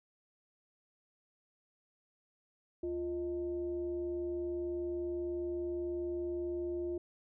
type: tone with frequency modulation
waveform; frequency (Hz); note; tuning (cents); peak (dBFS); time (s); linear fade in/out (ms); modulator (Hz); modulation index
sine; 349.2; F4; 0; -34; 2.83-6.98; 5; 275; 0.42
effects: none